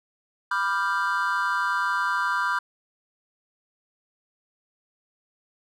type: chord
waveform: triangle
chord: G dominant seventh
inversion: first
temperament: equal with one note detuned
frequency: 987.8 / 1184.2 / 1396.9 / 1568 Hz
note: B5 / D6 / F6 / G6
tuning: 0 / +14 / 0 / 0 cents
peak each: -26 dBFS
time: 0.51-2.59 s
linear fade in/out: 5 ms
effects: tanh soft clip ceiling -10 dBFS